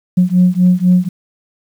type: beating tone pair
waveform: sine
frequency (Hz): 178.8 / 182.8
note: F3 / F#3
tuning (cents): +41 / -21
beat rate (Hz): 4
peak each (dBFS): -10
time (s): 0.17-1.09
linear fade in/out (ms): 10
effects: tanh soft clip ceiling -2 dBFS + 7-bit